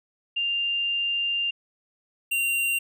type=tone pair in turn; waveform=sine / square; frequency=2794 / 2768 Hz; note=F7 / F7; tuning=0 / -16 cents; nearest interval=unison; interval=16 cents; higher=first; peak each=-23 dBFS; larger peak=neither; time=0.36-1.51 / 2.31-2.79 s; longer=first; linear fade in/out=10 ms; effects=none